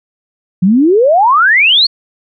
sine exponential sweep, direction up, 172.4 to 4496 Hz, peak -5 dBFS, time 0.62-1.87 s, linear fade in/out 10 ms, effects none

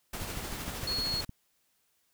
pink noise with tremolo, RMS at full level -37 dBFS, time 0.13-1.25 s, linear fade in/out 5 ms, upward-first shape triangle, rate 13 Hz, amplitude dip 35%
click train, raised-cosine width 5 ms, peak -27 dBFS, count 8, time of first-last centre 0.22-1.294 s, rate 6.52 Hz
sine tone, 4326 Hz, C#8, 43 cents flat, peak -30 dBFS, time 0.87-1.21 s, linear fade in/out 5 ms
effects white hiss -73 dBFS RMS until 2.13 s

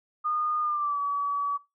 sine tone with pitch glide, 1223 to 1141.1 Hz, D#6 to C#6, -30 to +50 cents, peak -25 dBFS, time 0.24-1.58 s, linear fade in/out 20 ms, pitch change -120 cents, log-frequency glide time 0.61-1 s, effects noise-tail reverb RT60 0.2 s tail -17 dB re dry

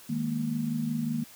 sine chord, D# suspended fourth, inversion none, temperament equal, 155.56 / 207.7 / 233.1 Hz, D#3 / G#3 / A#3, 0 / 0 / 0 cents, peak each -33 / -35 / -29 dBFS, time 0.09-1.24 s, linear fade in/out 10 ms, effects white hiss -51 dBFS RMS until 1.35 s

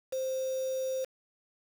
sine tone with quantisation, 523.3 Hz, C5, in tune, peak -30 dBFS, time 0.12-1.05 s, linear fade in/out 10 ms, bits 7, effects none

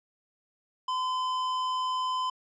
triangle tone with hard clipping, 1020 Hz, C6, 44 cents flat, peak -29 dBFS, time 0.88-2.3 s, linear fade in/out 5 ms, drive 16 dB, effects low-pass 6000 Hz 12 dB/octave

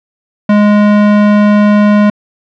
square tone, 207.7 Hz, G#3, in tune, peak -5 dBFS, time 0.49-2.1 s, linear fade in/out 5 ms, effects low-pass 2000 Hz 12 dB/octave

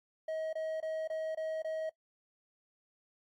triangle tone bursts, 635 Hz, D#5, 35 cents sharp, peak -32 dBFS, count 6, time 0.28-1.895 s, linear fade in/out 5 ms, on 250 ms, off 23 ms, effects noise-tail reverb RT60 0.1 s tail -20 dB re dry + AAC 64 kbps

